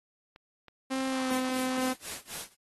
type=clicks; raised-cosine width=0.3 ms; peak=-34 / -33 / -34 dBFS; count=3; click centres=0.361 / 0.683 / 0.944 s
type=tone with pitch glide; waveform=sawtooth; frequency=264.2 to 257.4 Hz; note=C4 to C4; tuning=+17 to -28 cents; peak=-25 dBFS; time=0.9-1.94 s; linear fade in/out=20 ms; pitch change=-45 cents; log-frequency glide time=1.08-1.33 s
type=noise with tremolo; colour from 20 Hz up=white; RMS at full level=-37 dBFS; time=1.28-2.55 s; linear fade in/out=50 ms; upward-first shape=sine; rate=3.9 Hz; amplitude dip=95%
effects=AAC 32 kbps